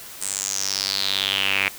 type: tone with band-pass filter sweep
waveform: sawtooth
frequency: 97.7 Hz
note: G2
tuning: 5 cents flat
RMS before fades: -24 dBFS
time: 0.21-1.69 s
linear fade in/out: 10 ms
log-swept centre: 8600 to 2300 Hz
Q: 5.4
effects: white hiss -39 dBFS RMS until 1.78 s